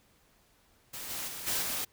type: noise with level steps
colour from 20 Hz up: white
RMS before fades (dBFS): -41 / -37 / -41 / -31 / -34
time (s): 0.93-1.85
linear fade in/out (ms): 10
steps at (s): 1.09 / 1.27 / 1.46 / 1.61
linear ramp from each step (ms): 20
effects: pink hiss -66 dBFS RMS until 1.92 s